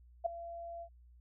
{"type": "tone with ADSR envelope", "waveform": "sine", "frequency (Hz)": 680, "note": "F5", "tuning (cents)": -46, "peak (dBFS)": -26, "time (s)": [0.24, 0.89], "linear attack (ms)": 20, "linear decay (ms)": 7, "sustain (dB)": -16, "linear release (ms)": 74, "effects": ["added 60 Hz sine -57 dBFS peak until 1.2 s"]}